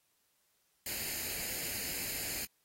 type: noise with comb filter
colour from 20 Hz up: white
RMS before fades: -38 dBFS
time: 0.86-2.45 s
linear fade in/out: 2 ms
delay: 0.43 ms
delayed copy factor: +0.65
effects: white hiss -75 dBFS RMS until 2.64 s + AAC 48 kbps

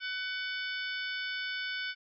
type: harmonic tone with a mistuned harmonic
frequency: 750 Hz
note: F#5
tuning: 23 cents sharp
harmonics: 2 / 3 / 4 / 5 / 6 / 7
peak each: -36 / -40 / -42 / -44 / -46 / -47 dBFS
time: 0-1.95 s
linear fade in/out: 50 ms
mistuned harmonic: 5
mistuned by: -97 cents
effects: none

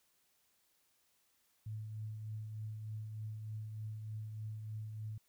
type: tone with tremolo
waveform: sine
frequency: 108.3 Hz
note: A2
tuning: 27 cents flat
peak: -39 dBFS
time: 1.66-5.18 s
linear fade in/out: 5 ms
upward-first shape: triangle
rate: 3.3 Hz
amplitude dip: 40%
effects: white hiss -75 dBFS RMS until 5.28 s

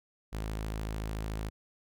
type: tone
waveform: sawtooth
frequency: 53.6 Hz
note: A1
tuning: 45 cents flat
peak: -30 dBFS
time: 0.32-1.5 s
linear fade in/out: 20 ms
effects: none

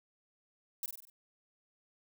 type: noise with echo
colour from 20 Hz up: violet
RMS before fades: -36 dBFS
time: 0.83-0.86 s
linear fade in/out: 2 ms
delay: 48 ms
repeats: 5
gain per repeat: -5 dB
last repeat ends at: 1.1 s
effects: none

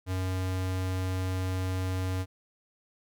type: tone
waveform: square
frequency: 93 Hz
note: F#2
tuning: 9 cents sharp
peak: -29 dBFS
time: 0.06-2.26 s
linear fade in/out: 50 ms
effects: none

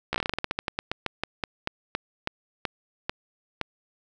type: slowing click train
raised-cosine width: 0.3 ms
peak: -10 dBFS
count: 25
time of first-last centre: 0.13-3.613 s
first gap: 14 ms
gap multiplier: 1.17
effects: none

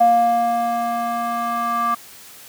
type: tone with band-pass filter sweep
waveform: square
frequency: 234.8 Hz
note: A#3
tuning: 13 cents sharp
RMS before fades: -19 dBFS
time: 0-1.95 s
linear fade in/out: 10 ms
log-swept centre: 730 to 1100 Hz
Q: 9.9
effects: white hiss -42 dBFS RMS until 2.48 s + high-pass 80 Hz 12 dB/octave

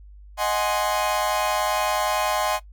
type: chord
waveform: 40% pulse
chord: Ab dominant seventh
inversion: second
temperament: equal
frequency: 622.3 / 740 / 830.6 / 1046.5 Hz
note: Eb5 / Gb5 / Ab5 / C6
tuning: 0 / 0 / 0 / 0 cents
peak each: -26 dBFS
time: 0.37-2.6 s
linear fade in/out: 50 ms
effects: noise-tail reverb RT60 0.1 s tail -17 dB re dry + added 50 Hz sine -42 dBFS peak until 2.72 s

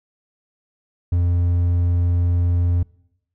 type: tone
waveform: triangle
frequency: 87.31 Hz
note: F2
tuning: in tune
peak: -13 dBFS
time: 1.12-2.83 s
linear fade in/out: 5 ms
effects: noise-tail reverb RT60 0.8 s tail -24 dB re dry

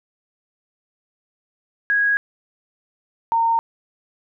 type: tone pair in turn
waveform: sine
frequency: 1652 / 916.8 Hz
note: G#6 / A#5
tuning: -10 / -29 cents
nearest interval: minor seventh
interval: 1019 cents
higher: first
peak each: -15 dBFS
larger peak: neither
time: 1.9-2.17 / 3.32-3.59 s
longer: neither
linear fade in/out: 0 ms
effects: none

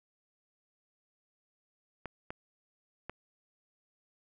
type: clicks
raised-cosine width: 0.5 ms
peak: -24 dBFS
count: 3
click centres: 2.057 / 2.305 / 3.096 s
effects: none

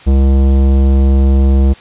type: tone with tanh clipping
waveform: sine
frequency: 67.5 Hz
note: C#2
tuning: 45 cents flat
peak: -8 dBFS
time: 0.06-1.74 s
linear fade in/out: 20 ms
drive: 16 dB
effects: white hiss -38 dBFS RMS until 1.8 s + resampled to 8000 Hz

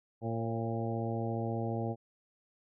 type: harmonic tone with a mistuned harmonic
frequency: 114.6 Hz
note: A#2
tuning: 29 cents flat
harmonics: 1 / 2 / 3 / 4 / 5 / 6 / 7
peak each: -35 / -38 / -40 / -41 / -42 / -43 / -43 dBFS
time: 0.21-1.96 s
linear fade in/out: 50 ms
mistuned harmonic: 5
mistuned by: -37 cents
effects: none

